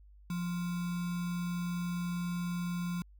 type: tone with sample-and-hold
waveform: sine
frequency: 175.4 Hz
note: F3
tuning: 8 cents sharp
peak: -32 dBFS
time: 0.3-3.02 s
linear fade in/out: 2 ms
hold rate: 1225 Hz
effects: added 50 Hz sine -54 dBFS peak until 3.19 s